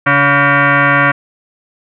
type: tone with frequency modulation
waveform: sine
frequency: 140 Hz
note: C#3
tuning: 18 cents sharp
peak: -7 dBFS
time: 0.06-1.12 s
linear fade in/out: 10 ms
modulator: 425 Hz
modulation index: 4.6
effects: none